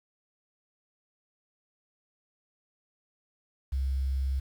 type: tone with quantisation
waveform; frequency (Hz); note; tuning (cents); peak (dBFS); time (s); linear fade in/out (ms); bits
sine; 66.9; C2; +39; -26; 3.72-4.4; 10; 9
effects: none